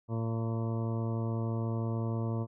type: harmonic tone with a mistuned harmonic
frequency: 113.8 Hz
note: A#2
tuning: 41 cents flat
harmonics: 1 / 2 / 3 / 4 / 5 / 6 / 8 / 9 / 10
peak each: -31 / -37 / -41 / -43 / -45 / -47 / -49 / -50 / -51 dBFS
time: 0.08-2.47 s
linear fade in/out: 50 ms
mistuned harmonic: 9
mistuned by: -19 cents
effects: none